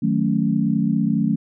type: chord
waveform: sine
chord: D# half-diminished seventh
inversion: none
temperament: equal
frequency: 155.56 / 185 / 220 / 277.2 Hz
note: D#3 / F#3 / A3 / C#4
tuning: 0 / 0 / 0 / 0 cents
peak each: -24 / -22 / -20 / -24 dBFS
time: 0.02-1.36 s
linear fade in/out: 10 ms
effects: none